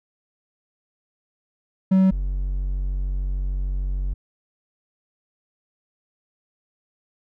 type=tone pair in turn; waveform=triangle; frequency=189.5 / 46.68 Hz; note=F#3 / F#1; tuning=+42 / +16 cents; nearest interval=2 octaves; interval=2426 cents; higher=first; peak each=-11 / -20 dBFS; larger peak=first; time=1.91-2.11 / 2.11-4.14 s; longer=second; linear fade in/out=10 ms; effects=none